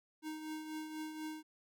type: tone with tremolo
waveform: square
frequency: 311.1 Hz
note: D#4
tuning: in tune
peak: -40 dBFS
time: 0.22-1.43 s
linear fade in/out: 50 ms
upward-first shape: triangle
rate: 4.1 Hz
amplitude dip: 55%
effects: none